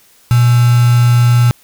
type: tone with quantisation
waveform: sine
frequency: 120.6 Hz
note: B2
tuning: 41 cents flat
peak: -6 dBFS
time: 0.31-1.51 s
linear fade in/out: 0 ms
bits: 3
effects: white hiss -48 dBFS RMS until 1.63 s